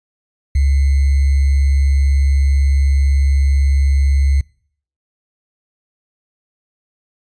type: tone with sample-and-hold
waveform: sine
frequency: 69 Hz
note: C#2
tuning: 7 cents flat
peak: -10 dBFS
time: 0.55-4.41 s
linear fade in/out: 5 ms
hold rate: 2100 Hz
effects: noise-tail reverb RT60 0.6 s tail -25 dB re dry + resampled to 22050 Hz